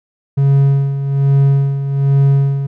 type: tone with tremolo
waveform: triangle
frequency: 138.59 Hz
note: C#3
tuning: in tune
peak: -5 dBFS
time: 0.37-2.67 s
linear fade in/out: 10 ms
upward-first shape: sine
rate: 1.2 Hz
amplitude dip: 65%
effects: none